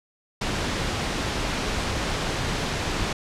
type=low-pass noise; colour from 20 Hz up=pink; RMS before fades=-27 dBFS; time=0.41-3.13 s; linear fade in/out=5 ms; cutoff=5900 Hz; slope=12 dB/octave; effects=low-pass 11000 Hz 12 dB/octave